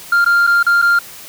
sine tone with dropouts, 1397 Hz, F6, in tune, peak -6 dBFS, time 0.12-0.99 s, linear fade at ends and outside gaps 5 ms, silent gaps 0.246-0.261 / 0.468-0.473 / 0.629-0.665 / 0.817-0.823 s, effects tanh soft clip ceiling -8 dBFS + white hiss -35 dBFS RMS until 1.28 s

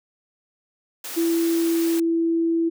white high-pass noise, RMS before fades -33 dBFS, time 1.04-2 s, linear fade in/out 5 ms, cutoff 270 Hz, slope 24 dB/octave
sine tone with pitch glide, 333.8 to 331.7 Hz, E4 to E4, +22 to +11 cents, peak -18 dBFS, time 1.16-2.7 s, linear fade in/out 20 ms, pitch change -11 cents, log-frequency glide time 1.28-2.23 s
effects none

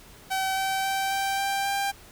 sawtooth tone with pitch steps, 765 / 770.8 / 776.6 / 782.4 / 788.3 / 794.3 Hz, G5 / G5 / G5 / G5 / G5 / G5, -42 / -29 / -16 / -4 / +9 / +23 cents, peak -21 dBFS, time 0.3-1.92 s, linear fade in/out 20 ms, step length 270 ms, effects pink hiss -50 dBFS RMS until 2.11 s

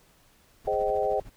brown noise with tremolo, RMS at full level -40 dBFS, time 0.64-1.3 s, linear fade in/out 10 ms, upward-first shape triangle, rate 13 Hz, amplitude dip 100%
sine chord, Ab major seventh, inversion none, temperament equal with one note detuned, 415.3 / 523.3 / 622.3 / 769.2 Hz, Ab4 / C5 / Eb5 / G5, 0 / 0 / 0 / -33 cents, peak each -29 dBFS, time 0.67-1.2 s, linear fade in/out 5 ms
effects pink hiss -61 dBFS RMS until 1.36 s

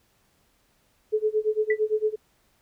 sine tone with tremolo, 430.1 Hz, A4, 39 cents flat, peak -18 dBFS, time 1.12-2.16 s, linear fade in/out 20 ms, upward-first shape sine, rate 8.8 Hz, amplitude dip 95%
sine tone with exponential decay, 1975 Hz, B6, in tune, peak -21 dBFS, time 1.7-1.79 s, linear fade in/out 5 ms, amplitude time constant 18 ms
effects pink hiss -66 dBFS RMS until 2.61 s

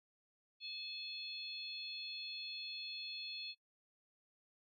harmonic tone, 860 Hz, A5, 40 cents flat, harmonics 3 / 4 / 5, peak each -50 / -49 / -46 dBFS, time 0.6-3.55 s, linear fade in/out 50 ms, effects noise-tail reverb RT60 0.1 s tail -19 dB re dry + AAC 48 kbps

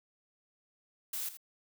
blue noise with echo, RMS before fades -37 dBFS, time 1.13-1.29 s, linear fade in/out 5 ms, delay 82 ms, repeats 1, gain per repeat -12 dB, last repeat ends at 1.372 s, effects none

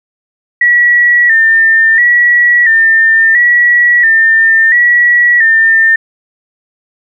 sine tone with vibrato, 1864.7 Hz, A#6, in tune, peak -4 dBFS, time 0.61-5.96 s, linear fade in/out 5 ms, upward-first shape square, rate 0.73 Hz, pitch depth 60 cents each way, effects none

